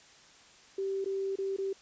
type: tone with dropouts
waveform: sine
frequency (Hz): 389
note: G4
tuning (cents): -13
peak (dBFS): -30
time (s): 0.78-1.73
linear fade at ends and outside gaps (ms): 5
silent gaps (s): 1.045-1.058 / 1.357-1.385 / 1.565-1.584
effects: white hiss -57 dBFS RMS until 1.81 s + resampled to 16000 Hz